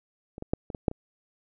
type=clicks; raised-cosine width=2 ms; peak=-26 / -22 / -11 / -23 / -21 / -8 / -24 dBFS; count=7; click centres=0.381 / 0.424 / 0.535 / 0.702 / 0.748 / 0.882 / 0.914 s; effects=none